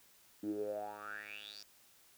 10% pulse tone with band-pass filter sweep, 103.83 Hz, G#2, in tune, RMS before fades -43 dBFS, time 0.43-1.63 s, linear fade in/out 5 ms, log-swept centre 270 to 5300 Hz, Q 9.3, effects white hiss -65 dBFS RMS until 2.17 s

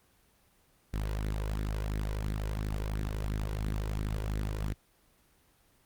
sawtooth tone with flanger, 52.1 Hz, G#1, 6 cents sharp, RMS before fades -33 dBFS, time 0.93-4.74 s, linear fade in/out 10 ms, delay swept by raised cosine 0.49 to 2.09 ms, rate 2.9 Hz, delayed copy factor +0.55, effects pink hiss -66 dBFS RMS until 5.85 s + Opus 24 kbps

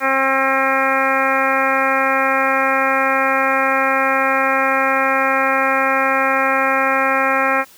harmonic tone, 267.9 Hz, C4, 41 cents sharp, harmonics 1 / 2 / 3 / 4 / 5 / 6 / 7 / 8 / 9, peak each -26 / -21 / -22 / -22 / -20 / -23 / -23 / -26 / -24 dBFS, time 0-7.65 s, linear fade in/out 50 ms, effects white hiss -46 dBFS RMS until 7.77 s

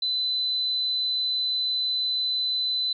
sine tone, 4017 Hz, B7, 29 cents sharp, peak -23 dBFS, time 0.02-2.93 s, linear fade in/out 5 ms, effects none

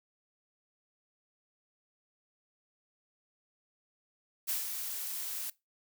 blue noise with ADSR envelope, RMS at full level -32 dBFS, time 4.47-5.5 s, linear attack 25 ms, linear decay 150 ms, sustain -6 dB, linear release 3 ms, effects noise-tail reverb RT60 0.2 s tail -20 dB re dry

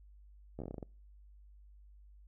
slowing click train, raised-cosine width 2 ms, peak -29 dBFS, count 10, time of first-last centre 0.59-0.828 s, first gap 13 ms, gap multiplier 1.17, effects noise-tail reverb RT60 0.4 s tail -26 dB re dry + added 50 Hz sine -55 dBFS peak until 2.27 s

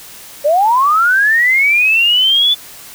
sine linear sweep, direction up, 553 to 3500 Hz, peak -8 dBFS, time 0.44-2.55 s, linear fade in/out 20 ms, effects white hiss -35 dBFS RMS until 2.94 s

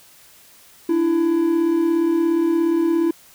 triangle tone pair together, 296.8 / 333.9 Hz, D4 / E4, +18 / +22 cents, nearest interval major second, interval 204 cents, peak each -22 / -14 dBFS, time 0.89-3.11 s, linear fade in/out 5 ms, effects white hiss -49 dBFS RMS until 3.34 s

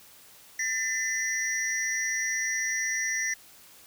triangle tone cluster, 1792 / 2022 / 5800 Hz, A6 / B6 / F#8, +31 / +40 / -35 cents, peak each -29 dBFS, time 0.59-3.34 s, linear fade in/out 5 ms, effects tanh soft clip ceiling -18 dBFS + white hiss -53 dBFS RMS until 3.86 s

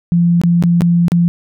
sine tone with dropouts, 171.9 Hz, F3, 27 cents flat, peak -8 dBFS, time 0.12-1.28 s, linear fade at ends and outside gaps 0 ms, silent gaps 0.415-0.436 / 0.625-0.637 / 0.808-0.819 / 1.082-1.119 s, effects none

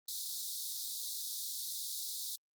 pink high-pass noise, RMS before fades -40 dBFS, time 0.08-2.36 s, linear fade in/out 5 ms, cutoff 3600 Hz, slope 96 dB/octave, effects Opus 32 kbps

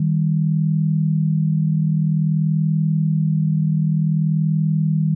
sine tone pair together, 156.88 / 197.4 Hz, D#3 / G3, +15 / +12 cents, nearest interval major third, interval 397 cents, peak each -16 / -22 dBFS, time 0-5.15 s, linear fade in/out 5 ms, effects none

